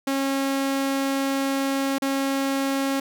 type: tone with dropouts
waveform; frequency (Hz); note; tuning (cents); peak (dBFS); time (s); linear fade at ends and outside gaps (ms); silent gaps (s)
sawtooth; 272.7; C#4; -28; -18; 0.07-3; 5; 1.984-2.02
effects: none